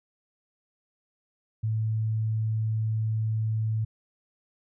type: tone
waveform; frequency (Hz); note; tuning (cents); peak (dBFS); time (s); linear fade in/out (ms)
sine; 110; A2; 0; -24; 1.63-3.85; 10
effects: none